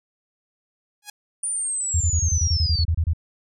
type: tone with exponential growth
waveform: 5% pulse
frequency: 830.6 Hz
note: G#5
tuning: in tune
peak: -19 dBFS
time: 1.02-1.1 s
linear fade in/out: 5 ms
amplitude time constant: 17 ms
type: linear sweep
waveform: sine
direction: down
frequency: 9410 to 4327 Hz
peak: -23 dBFS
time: 1.43-2.84 s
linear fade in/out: 5 ms
type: tone bursts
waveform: sine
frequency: 81.9 Hz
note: E2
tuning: 11 cents flat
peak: -17 dBFS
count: 13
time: 1.94-3.134 s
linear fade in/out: 5 ms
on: 66 ms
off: 28 ms
effects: none